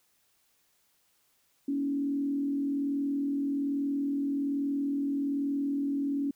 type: tone with frequency modulation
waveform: sine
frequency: 280.6 Hz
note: C#4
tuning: 21 cents sharp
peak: -27 dBFS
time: 1.68-6.31 s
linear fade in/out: 5 ms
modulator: 41.2 Hz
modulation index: 0.47
effects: white hiss -70 dBFS RMS until 6.35 s